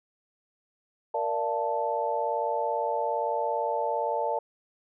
sine chord, Bb major seventh, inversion none, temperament equal with one note detuned, 466.2 / 587.3 / 684.9 / 880 Hz, Bb4 / D5 / F5 / A5, 0 / 0 / -34 / 0 cents, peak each -32 / -31 / -33 / -29 dBFS, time 1.14-4.39 s, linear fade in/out 5 ms, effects none

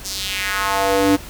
square tone with high-pass filter sweep, 98 Hz, G2, in tune, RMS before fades -19 dBFS, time 0.04-1.17 s, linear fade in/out 20 ms, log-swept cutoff 6000 to 260 Hz, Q 2.2, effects added 50 Hz sine -37 dBFS peak until 1.29 s + pink hiss -37 dBFS RMS until 1.29 s

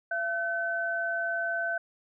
sine tone pair together, 678 / 1522 Hz, E5 / F#6, +49 / +48 cents, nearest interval octave + major second, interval 1399 cents, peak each -32 / -29 dBFS, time 0.11-1.78 s, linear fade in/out 5 ms, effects none

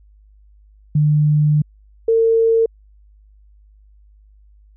sine tone pair in turn, 150 / 453.3 Hz, D3 / A#4, +37 / -48 cents, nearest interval octave + perfect fifth, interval 1915 cents, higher second, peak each -11 dBFS, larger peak neither, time 0.95-1.62 / 2.08-2.66 s, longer first, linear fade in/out 5 ms, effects added 51 Hz sine -46 dBFS peak until 4.76 s

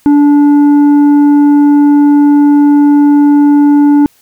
sine tone with tanh clipping, 290 Hz, D4, 22 cents flat, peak -4 dBFS, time 0.06-4.06 s, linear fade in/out 0 ms, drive 6 dB, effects white hiss -49 dBFS RMS until 4.21 s

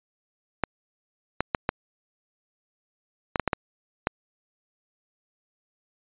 clicks, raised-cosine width 0.5 ms, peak -7 dBFS, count 9, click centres 0.637 / 1.406 / 1.548 / 1.691 / 3.358 / 3.397 / 3.477 / 3.532 / 4.071 s, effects resampled to 8000 Hz

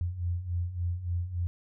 sine beating tone pair, 85.2 / 88.7 Hz, F2 / F2, -42 / +27 cents, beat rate 3.5 Hz, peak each -35 / -30 dBFS, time 0.01-1.47 s, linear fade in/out 0 ms, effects none

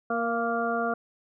harmonic tone with a mistuned harmonic, 233.4 Hz, A#3, 2 cents sharp, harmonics 1 / 2 / 3 / 5 / 6, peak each -32 / -31 / -29 / -33 / -32 dBFS, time 0.1-0.94 s, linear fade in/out 5 ms, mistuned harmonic 3, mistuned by -21 cents, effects none

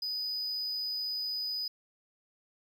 triangle tone, 4978 Hz, D#8, in tune, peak -31 dBFS, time 0.02-1.68 s, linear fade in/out 5 ms, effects 11-bit

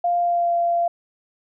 sine tone with pitch glide, 698.5 to 688.1 Hz, F5 to F5, 0 to -26 cents, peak -17 dBFS, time 0.04-0.88 s, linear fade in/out 5 ms, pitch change -26 cents, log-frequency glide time 0.19-0.53 s, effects none

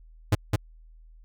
45% pulse tone with echo, 104.3 Hz, G#2, 8 cents sharp, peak -17 dBFS, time 0.32-0.35 s, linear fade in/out 5 ms, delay 210 ms, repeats 1, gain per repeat -2 dB, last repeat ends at 0.56 s, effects added 40 Hz sine -48 dBFS peak until 1.24 s

